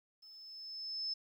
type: tone with level ramp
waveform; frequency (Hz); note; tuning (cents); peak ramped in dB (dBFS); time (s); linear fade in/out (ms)
sine; 5240; E8; -11; -54 to -34; 0.22-1.14; 10
effects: 12-bit